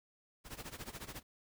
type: noise with tremolo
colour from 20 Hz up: pink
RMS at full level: -44 dBFS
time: 0.44-1.23 s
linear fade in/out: 50 ms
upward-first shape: sine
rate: 14 Hz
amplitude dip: 85%
effects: none